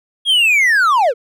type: linear sweep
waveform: triangle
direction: down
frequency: 3325 to 422.5 Hz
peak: -8 dBFS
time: 0.25-1.14 s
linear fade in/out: 50 ms
effects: none